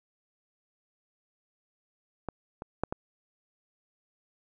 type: clicks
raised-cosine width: 1 ms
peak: -19 / -24 / -13 / -18 dBFS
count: 4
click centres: 2.287 / 2.621 / 2.836 / 2.925 s
effects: none